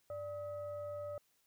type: tone with frequency modulation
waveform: sine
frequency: 587.3 Hz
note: D5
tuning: in tune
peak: -40 dBFS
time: 0.1-1.18 s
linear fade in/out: 2 ms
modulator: 684 Hz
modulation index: 0.46
effects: white hiss -75 dBFS RMS until 1.46 s